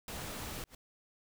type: noise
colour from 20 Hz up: pink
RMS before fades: -42 dBFS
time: 0.08-0.64 s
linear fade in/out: 2 ms
type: noise with exponential growth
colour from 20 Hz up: pink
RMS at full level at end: -47 dBFS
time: 0.64-0.75 s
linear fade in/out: 5 ms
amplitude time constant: 23 ms
effects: none